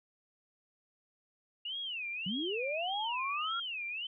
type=tone with vibrato; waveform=sine; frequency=2794 Hz; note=F7; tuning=in tune; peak=-36 dBFS; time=1.65-4.07 s; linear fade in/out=5 ms; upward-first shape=sine; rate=1.7 Hz; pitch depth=290 cents each way
type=linear sweep; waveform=sine; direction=up; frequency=169.3 to 1400 Hz; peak=-34 dBFS; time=2.26-3.6 s; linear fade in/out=5 ms
effects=none